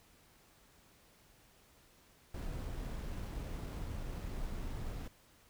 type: noise with sample-and-hold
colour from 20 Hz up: brown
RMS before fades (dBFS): -41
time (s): 2.34-5.08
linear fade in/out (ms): 5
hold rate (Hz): 8820
effects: pink hiss -65 dBFS RMS until 5.49 s